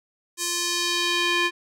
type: tone with band-pass filter sweep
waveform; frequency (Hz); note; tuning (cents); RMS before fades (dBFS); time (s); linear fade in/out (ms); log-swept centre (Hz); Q
square; 348.5; F4; -4; -24; 0.37-1.51; 50; 7800 to 2300; 1.3
effects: none